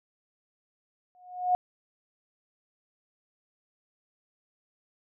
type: tone with exponential growth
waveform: sine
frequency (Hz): 725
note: F#5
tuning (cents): -35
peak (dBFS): -18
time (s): 1.15-1.55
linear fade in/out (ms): 0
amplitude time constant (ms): 86
effects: none